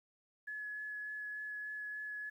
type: tone with vibrato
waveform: sine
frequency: 1700 Hz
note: G#6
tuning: 40 cents sharp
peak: -40 dBFS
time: 0.47-2.3 s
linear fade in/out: 10 ms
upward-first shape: sine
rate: 3.4 Hz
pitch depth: 8 cents each way
effects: 12-bit